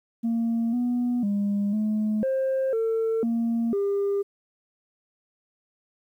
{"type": "tone with pitch steps", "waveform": "sine", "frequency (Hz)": [230.3, 244, 202.6, 214.1, 530, 449.6, 231.4, 400.3], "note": ["A#3", "B3", "G#3", "A3", "C5", "A4", "A#3", "G4"], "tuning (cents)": [-21, -21, -43, -47, 22, 37, -13, 36], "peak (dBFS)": -20, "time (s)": [0.23, 4.23], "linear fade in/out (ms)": 20, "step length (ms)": 500, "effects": ["tanh soft clip ceiling -20 dBFS", "10-bit"]}